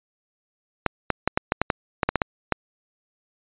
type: clicks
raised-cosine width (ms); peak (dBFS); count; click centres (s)
0.5; -4; 12; 0.863 / 1.103 / 1.276 / 1.375 / 1.521 / 1.616 / 1.702 / 2.032 / 2.09 / 2.157 / 2.218 / 2.523
effects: resampled to 8000 Hz